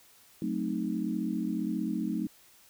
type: chord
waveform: sine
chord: F# diminished seventh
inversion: none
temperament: equal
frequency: 185 / 220 / 261.6 / 311.1 Hz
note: F#3 / A3 / C4 / Eb4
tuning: 0 / 0 / 0 / 0 cents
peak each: -35 / -33 / -36 / -34 dBFS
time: 0.42-2.27 s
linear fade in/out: 2 ms
effects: white hiss -59 dBFS RMS until 2.69 s